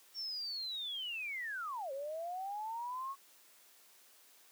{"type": "linear two-way sweep", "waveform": "sine", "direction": "down then up", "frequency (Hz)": [5540, 529, 1110], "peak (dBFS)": -38, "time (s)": [0.14, 3.16], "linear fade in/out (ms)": 50, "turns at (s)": 1.92, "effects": ["white hiss -63 dBFS RMS until 4.51 s", "high-pass 300 Hz 12 dB/octave"]}